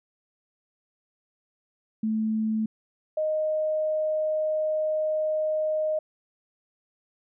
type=tone pair in turn; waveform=sine; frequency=218.8 / 620.1 Hz; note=A3 / D#5; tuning=-9 / -6 cents; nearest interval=octave + tritone; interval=1803 cents; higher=second; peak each=-23 dBFS; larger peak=neither; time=2.03-2.66 / 3.17-5.99 s; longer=second; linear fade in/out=5 ms; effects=none